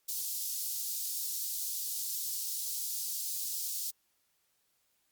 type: high-pass noise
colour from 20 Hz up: white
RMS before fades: -36 dBFS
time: 0.08-3.91 s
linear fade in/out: 10 ms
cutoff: 4400 Hz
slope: 24 dB/octave
effects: white hiss -75 dBFS RMS until 5.11 s + Opus 48 kbps